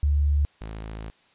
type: tone pair in turn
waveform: sine / sawtooth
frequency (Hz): 72.5 / 54.08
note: D2 / A1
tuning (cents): -22 / -29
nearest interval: perfect fourth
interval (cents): 507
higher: first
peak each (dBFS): -18 / -30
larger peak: first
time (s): 0.03-0.45 / 0.61-1.1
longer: second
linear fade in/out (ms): 0
effects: white hiss -60 dBFS RMS until 1.34 s + resampled to 8000 Hz